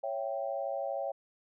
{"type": "chord", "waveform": "sine", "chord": "C# diminished", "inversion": "none", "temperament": "equal with one note detuned", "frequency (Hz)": [554.4, 666.9, 784], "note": ["C#5", "E5", "G5"], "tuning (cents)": [0, 20, 0], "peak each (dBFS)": [-35, -37, -38], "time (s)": [0.03, 1.12], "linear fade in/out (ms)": 10, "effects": []}